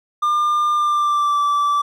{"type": "tone with pitch glide", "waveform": "triangle", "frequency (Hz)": [1200, 1161.8], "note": ["D6", "D6"], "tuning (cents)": [37, -19], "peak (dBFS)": -13, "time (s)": [0.22, 1.82], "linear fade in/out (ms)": 10, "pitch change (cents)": -56, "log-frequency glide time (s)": [0.75, 1.41], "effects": []}